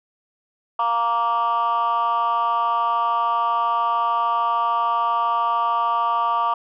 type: chord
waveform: sine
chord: Bb major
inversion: second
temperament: just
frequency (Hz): 699.2 / 932.3 / 1165.4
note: F5 / Bb5 / D6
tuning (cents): +2 / 0 / -14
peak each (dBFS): -24 / -20 / -19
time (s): 0.79-6.54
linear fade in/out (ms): 5
effects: tanh soft clip ceiling -13 dBFS